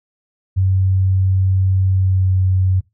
sine tone with pitch glide, 94.7 to 93.5 Hz, F#2 to F#2, +41 to +19 cents, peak -12 dBFS, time 0.56-2.81 s, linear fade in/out 20 ms, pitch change -22 cents, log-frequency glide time 1.9-2.35 s, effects noise-tail reverb RT60 0.2 s tail -19 dB re dry

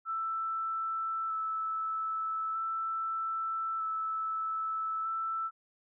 sine tone with vibrato, 1318.5 Hz, E6, in tune, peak -31 dBFS, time 0.05-5.51 s, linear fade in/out 50 ms, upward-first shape square, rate 0.4 Hz, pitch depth 10 cents each way, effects none

